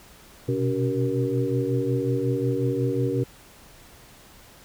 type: tone cluster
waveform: sine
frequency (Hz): 122.9 / 128.4 / 283.6 / 381 / 470.7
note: B2 / C3 / C#4 / G4 / A#4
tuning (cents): -8 / -32 / +40 / -49 / +17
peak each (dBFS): -28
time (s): 0.48-3.24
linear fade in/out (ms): 10
effects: pink hiss -50 dBFS RMS until 4.64 s